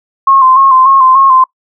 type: tone with vibrato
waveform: sine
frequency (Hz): 1061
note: C6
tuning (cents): +24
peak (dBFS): -3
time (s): 0.27-1.44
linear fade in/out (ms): 5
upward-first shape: square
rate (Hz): 3.4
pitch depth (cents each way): 38
effects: noise-tail reverb RT60 0.1 s tail -22 dB re dry